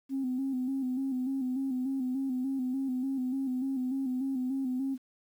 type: tone with vibrato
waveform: sine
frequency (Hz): 261.6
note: C4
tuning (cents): 0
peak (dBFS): -28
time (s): 0.09-4.98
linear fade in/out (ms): 50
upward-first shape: square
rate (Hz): 3.4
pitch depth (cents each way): 54
effects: tanh soft clip ceiling -24 dBFS + 10-bit